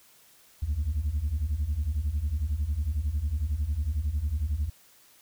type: beating tone pair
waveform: sine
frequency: 67.7 / 78.7 Hz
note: C#2 / D#2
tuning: -40 / +20 cents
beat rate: 11 Hz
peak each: -28 / -26 dBFS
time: 0.62-4.7 s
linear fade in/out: 10 ms
effects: tanh soft clip ceiling -22 dBFS + white hiss -58 dBFS RMS until 5.21 s